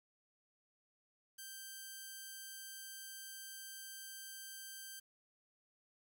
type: tone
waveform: 5% pulse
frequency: 1568 Hz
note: G6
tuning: in tune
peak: -37 dBFS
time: 1.38-5 s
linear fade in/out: 10 ms
effects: 12-bit